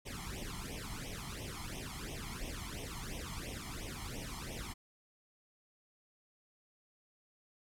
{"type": "noise with flanger", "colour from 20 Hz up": "pink", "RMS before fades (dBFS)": -43, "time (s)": [0.05, 4.74], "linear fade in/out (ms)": 20, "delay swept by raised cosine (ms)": [0.33, 0.97], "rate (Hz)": 2.9, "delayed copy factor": 0.95, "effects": ["low-pass 12000 Hz 12 dB/octave"]}